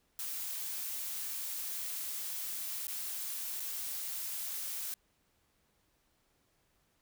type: noise with dropouts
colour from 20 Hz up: blue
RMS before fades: -39 dBFS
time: 0.19-4.94 s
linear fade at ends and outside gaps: 1 ms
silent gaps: 2.87-2.881 / 3.598-3.602 s
effects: pink hiss -74 dBFS RMS until 7.01 s